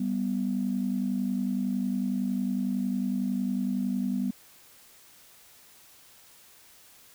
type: tone pair together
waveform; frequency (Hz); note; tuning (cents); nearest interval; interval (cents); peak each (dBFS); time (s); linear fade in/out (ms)
sine; 195.96 / 246.9; G3 / B3; 0 / 0; major third; 400; -28; 0-4.31; 5
effects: tanh soft clip ceiling -18 dBFS + white hiss -55 dBFS RMS until 7.14 s